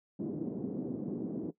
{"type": "band-pass noise", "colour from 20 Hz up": "white", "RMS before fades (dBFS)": -37, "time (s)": [0.19, 1.51], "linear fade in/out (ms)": 10, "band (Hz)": [160, 340], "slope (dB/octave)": 24, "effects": ["noise-tail reverb RT60 0.1 s tail -17 dB re dry"]}